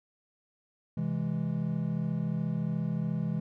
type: chord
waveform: triangle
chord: C augmented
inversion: none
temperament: equal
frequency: 130.81 / 164.81 / 207.7 Hz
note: C3 / E3 / G#3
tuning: 0 / 0 / 0 cents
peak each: -33 / -29 / -32 dBFS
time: 0.97-3.4 s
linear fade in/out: 5 ms
effects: none